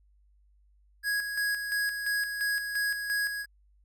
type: tone with tremolo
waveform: square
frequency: 1659 Hz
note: G#6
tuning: 2 cents flat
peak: -27 dBFS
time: 1.03-3.46 s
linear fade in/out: 50 ms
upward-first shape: square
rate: 2.9 Hz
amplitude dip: 50%
effects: added 50 Hz sine -60 dBFS peak until 3.84 s